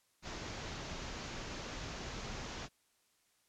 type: low-pass noise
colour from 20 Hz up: pink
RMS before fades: -44 dBFS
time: 0.22-2.69 s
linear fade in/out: 50 ms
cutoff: 7100 Hz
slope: 96 dB/octave
effects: white hiss -74 dBFS RMS until 3.48 s + low-pass 11000 Hz 12 dB/octave